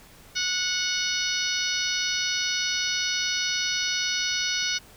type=harmonic tone; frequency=735 Hz; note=F#5; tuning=12 cents flat; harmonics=2 / 3 / 4 / 5 / 6 / 7 / 8; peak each=-32 / -32 / -32 / -32 / -32 / -32 / -32 dBFS; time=0.35-4.79 s; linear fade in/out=20 ms; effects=pink hiss -51 dBFS RMS until 4.96 s